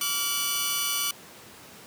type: tone cluster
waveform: 10% pulse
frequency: 1150 / 1403 / 2994 / 4717 Hz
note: D6 / F6 / F#7 / D8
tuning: -37 / +8 / +20 / +7 cents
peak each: -23 / -27 / -20 / -27 dBFS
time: 0.01-1.11 s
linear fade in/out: 2 ms
effects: pink hiss -47 dBFS RMS until 1.86 s + high-pass 150 Hz 12 dB/octave